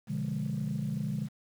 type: chord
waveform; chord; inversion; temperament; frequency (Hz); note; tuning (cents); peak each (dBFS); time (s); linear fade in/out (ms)
sine; B diminished seventh; none; equal; 123.47 / 146.83 / 174.61 / 207.7; B2 / D3 / F3 / Ab3; 0 / 0 / 0 / 0; -37 / -33 / -37 / -34; 0.07-1.29; 50
effects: tanh soft clip ceiling -24 dBFS + 9-bit